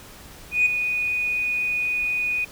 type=tone with ADSR envelope; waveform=sine; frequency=2474 Hz; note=D#7; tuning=10 cents flat; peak=-12 dBFS; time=0.51-2.45 s; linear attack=150 ms; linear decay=7 ms; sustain=-9 dB; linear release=10 ms; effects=tanh soft clip ceiling -11 dBFS + pink hiss -44 dBFS RMS until 2.51 s